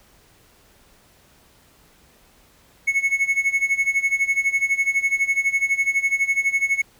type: tone with tremolo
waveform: triangle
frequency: 2200 Hz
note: C#7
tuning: 14 cents flat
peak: -13 dBFS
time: 2.87-6.82 s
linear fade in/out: 10 ms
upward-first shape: sine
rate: 12 Hz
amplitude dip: 85%
effects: pink hiss -55 dBFS RMS until 6.99 s